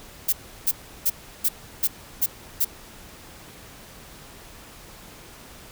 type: noise bursts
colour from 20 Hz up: violet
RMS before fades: -20 dBFS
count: 7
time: 0.28-2.649 s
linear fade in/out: 10 ms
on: 47 ms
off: 340 ms
effects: pink hiss -45 dBFS RMS until 5.71 s